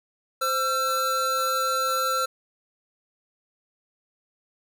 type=tone pair together; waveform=square; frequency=520.7 / 1349 Hz; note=C5 / E6; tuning=-8 / +40 cents; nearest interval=octave + major third; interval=1648 cents; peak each=-30 / -24 dBFS; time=0.41-2.26 s; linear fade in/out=10 ms; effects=none